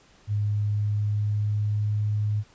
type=tone with pitch glide; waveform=sine; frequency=103.83 to 105.04 Hz; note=G#2 to G#2; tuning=0 to +20 cents; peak=-22 dBFS; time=0.27-2.44 s; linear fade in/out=50 ms; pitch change=+20 cents; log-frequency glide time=0.45-2.07 s; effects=pink hiss -57 dBFS RMS until 2.54 s + resampled to 16000 Hz